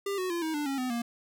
square tone with pitch steps, 398.2 / 369.4 / 342.7 / 317.9 / 294.9 / 273.6 / 253.8 / 235.4 Hz, G4 / F#4 / F4 / D#4 / D4 / C#4 / B3 / A#3, +27 / -3 / -33 / +37 / +7 / -23 / +47 / +17 cents, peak -30 dBFS, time 0.06-1.02 s, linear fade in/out 5 ms, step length 120 ms, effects none

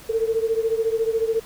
sine beating tone pair, 445.8 / 459.8 Hz, A4 / A#4, +23 / -24 cents, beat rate 14 Hz, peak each -21 / -24 dBFS, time 0.09-1.4 s, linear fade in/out 10 ms, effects pink hiss -44 dBFS RMS until 1.45 s

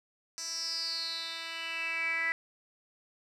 10% pulse tone with band-pass filter sweep, 329.6 Hz, E4, in tune, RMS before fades -35 dBFS, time 0.38-2.32 s, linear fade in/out 0 ms, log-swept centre 6200 to 2000 Hz, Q 8.5, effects none

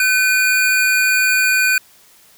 square tone pair together, 1522.5 / 2442 Hz, F#6 / D#7, +49 / -33 cents, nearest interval minor sixth, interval 818 cents, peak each -16 dBFS, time 0-1.78 s, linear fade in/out 2 ms, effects white hiss -49 dBFS RMS until 2.37 s

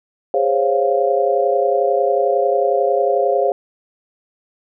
sine chord, Db major seventh, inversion second, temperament equal with one note detuned, 409.1 / 523.3 / 554.4 / 698.5 Hz, Ab4 / C5 / Db5 / F5, -26 / 0 / 0 / 0 cents, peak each -19 dBFS, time 0.34-3.52 s, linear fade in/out 2 ms, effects none

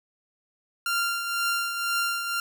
sawtooth tone with tremolo, 1388 Hz, F6, 11 cents flat, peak -19 dBFS, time 0.86-2.4 s, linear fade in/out 2 ms, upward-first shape triangle, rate 2 Hz, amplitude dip 55%, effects none

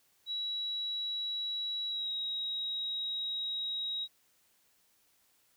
sine tone with pitch glide, 3900 to 3815 Hz, B7 to A#7, -23 to +39 cents, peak -33 dBFS, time 0.26-4.08 s, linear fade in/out 50 ms, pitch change -38 cents, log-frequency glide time 1.88-2.12 s, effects white hiss -70 dBFS RMS until 5.56 s

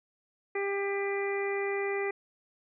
harmonic tone, 398 Hz, G4, 26 cents sharp, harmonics 1 / 2 / 3 / 4 / 5 / 6, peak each -30 / -39 / -43 / -47 / -36 / -41 dBFS, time 0.55-2.11 s, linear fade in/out 5 ms, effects none

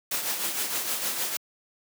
white noise with tremolo, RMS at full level -27 dBFS, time 0.11-1.37 s, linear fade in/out 5 ms, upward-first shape triangle, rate 6.5 Hz, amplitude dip 55%, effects high-pass 200 Hz 12 dB/octave

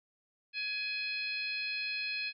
harmonic tone, 839 Hz, G#5, 17 cents sharp, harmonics 2 / 3 / 4 / 5 / 6, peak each -45 / -35 / -46 / -40 / -50 dBFS, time 0.53-2.33 s, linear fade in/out 50 ms, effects none

